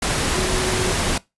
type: tone in noise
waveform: sine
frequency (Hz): 370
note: F#4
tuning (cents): 0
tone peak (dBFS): -24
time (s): 0.35-0.92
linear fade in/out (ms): 5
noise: pink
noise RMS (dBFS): -21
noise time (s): 0.02-1.18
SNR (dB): -6
effects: noise-tail reverb RT60 0.2 s tail -21 dB re dry + resampled to 24000 Hz